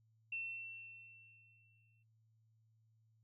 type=tone with exponential decay; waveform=sine; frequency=2699 Hz; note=E7; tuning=40 cents sharp; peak=-39 dBFS; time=0.32-2.03 s; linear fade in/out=5 ms; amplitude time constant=370 ms; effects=noise-tail reverb RT60 0.2 s tail -22 dB re dry + added 111 Hz sine -70 dBFS peak until 3.23 s